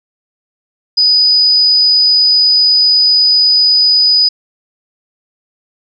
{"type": "tone", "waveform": "sine", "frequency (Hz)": 4972, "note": "D#8", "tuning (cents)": -2, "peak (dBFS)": -6, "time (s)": [0.97, 4.29], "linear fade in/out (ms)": 10, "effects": []}